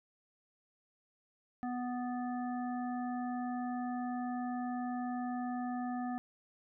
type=harmonic tone with a mistuned harmonic; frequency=246.9 Hz; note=B3; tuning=in tune; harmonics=1 / 3 / 5 / 7; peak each=-36 / -40 / -49 / -52 dBFS; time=1.63-6.18 s; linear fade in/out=0 ms; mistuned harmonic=7; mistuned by=+17 cents; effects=none